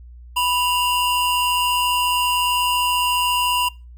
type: tone pair together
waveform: square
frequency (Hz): 987.8 / 2789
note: B5 / F7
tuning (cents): 0 / -3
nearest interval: octave + tritone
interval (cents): 1797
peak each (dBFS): -20 / -22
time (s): 0.36-3.69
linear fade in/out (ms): 10
effects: noise-tail reverb RT60 0.3 s tail -24 dB re dry + added 60 Hz sine -38 dBFS peak until 3.97 s